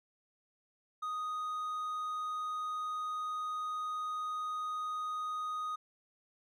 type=tone; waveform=triangle; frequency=1244.5 Hz; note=D#6; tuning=in tune; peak=-33 dBFS; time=1.02-5.76 s; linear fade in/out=10 ms; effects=none